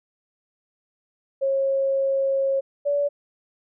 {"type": "tone pair in turn", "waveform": "sine", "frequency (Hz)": [543, 574], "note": ["C#5", "D5"], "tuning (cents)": [-36, -40], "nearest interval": "minor second", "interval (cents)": 96, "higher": "second", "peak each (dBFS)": -19, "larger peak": "neither", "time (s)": [[1.41, 2.61], [2.85, 3.09]], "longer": "first", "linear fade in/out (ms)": 20, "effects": []}